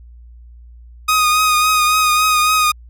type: tone with vibrato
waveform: sawtooth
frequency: 1244.5 Hz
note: D#6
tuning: in tune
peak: -8 dBFS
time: 1.08-2.72 s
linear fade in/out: 10 ms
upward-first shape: triangle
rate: 3.6 Hz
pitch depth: 31 cents each way
effects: added 59 Hz sine -37 dBFS peak until 2.89 s